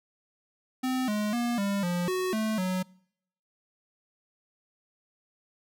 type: tone with pitch steps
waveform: square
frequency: 257.4 / 210 / 238.8 / 199.7 / 175.9 / 369.8 / 218.2 / 184.9 Hz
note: C4 / G#3 / A#3 / G3 / F3 / F#4 / A3 / F#3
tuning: -28 / +19 / +42 / +32 / +13 / -1 / -14 / -1 cents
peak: -27 dBFS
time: 0.83-2.83 s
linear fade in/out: 10 ms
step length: 250 ms
effects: noise-tail reverb RT60 0.7 s tail -25 dB re dry